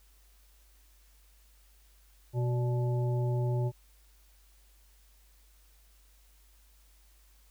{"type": "harmonic tone with a mistuned harmonic", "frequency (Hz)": 123.47, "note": "B2", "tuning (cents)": 0, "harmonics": [1, 3, 5, 7], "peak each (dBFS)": [-27, -37, -41, -44], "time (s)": [2.33, 3.72], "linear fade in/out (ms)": 50, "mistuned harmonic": 5, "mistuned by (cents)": -78, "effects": ["added 50 Hz sine -59 dBFS peak until 7.5 s", "white hiss -66 dBFS RMS until 7.5 s"]}